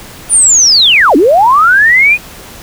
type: linear two-way sweep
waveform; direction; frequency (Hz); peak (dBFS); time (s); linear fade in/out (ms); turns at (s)
sine; down then up; 9580 to 260 to 2507; -3; 0.29-2.18; 50; 1.16
effects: pink hiss -31 dBFS RMS until 2.62 s